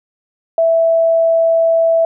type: tone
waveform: sine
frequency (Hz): 659.3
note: E5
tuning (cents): 0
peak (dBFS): -9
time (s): 0.58-2.05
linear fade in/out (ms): 2
effects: none